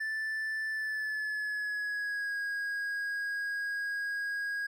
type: tone with pitch glide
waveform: triangle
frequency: 1760 to 1642.1 Hz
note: A6 to G#6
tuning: 0 to -20 cents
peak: -30 dBFS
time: 0-4.67 s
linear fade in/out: 10 ms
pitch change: -120 cents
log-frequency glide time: 0.7-2.38 s
effects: none